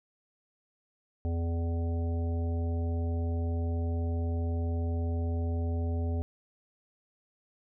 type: harmonic tone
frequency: 83.9 Hz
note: E2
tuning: 31 cents sharp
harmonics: 1 / 3 / 5 / 7 / 9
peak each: -28 / -38 / -42 / -45 / -47 dBFS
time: 1.25-6.22 s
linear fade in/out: 0 ms
effects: none